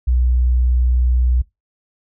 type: tone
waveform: sine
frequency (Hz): 61.74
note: B1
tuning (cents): 0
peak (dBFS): -12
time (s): 0.07-1.42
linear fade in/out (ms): 10
effects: noise-tail reverb RT60 0.2 s tail -22 dB re dry